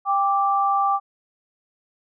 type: tone pair together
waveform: sine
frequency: 793.7 / 1172 Hz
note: G5 / D6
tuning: +21 / -4 cents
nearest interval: perfect fifth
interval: 675 cents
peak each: -20 dBFS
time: 0.05-1 s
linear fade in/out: 50 ms
effects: none